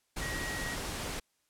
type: tone in noise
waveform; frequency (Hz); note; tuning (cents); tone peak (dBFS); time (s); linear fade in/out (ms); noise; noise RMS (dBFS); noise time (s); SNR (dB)
sine; 1900; A#6; +33; -38; 0.21-0.75; 10; pink; -37; 0.16-1.2; -4
effects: white hiss -75 dBFS RMS until 1.49 s + low-pass 11000 Hz 12 dB/octave